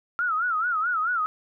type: tone with vibrato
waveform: sine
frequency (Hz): 1355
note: E6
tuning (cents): +47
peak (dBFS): -22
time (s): 0.19-1.26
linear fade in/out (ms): 0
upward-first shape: sine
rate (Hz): 4.6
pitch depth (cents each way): 150
effects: none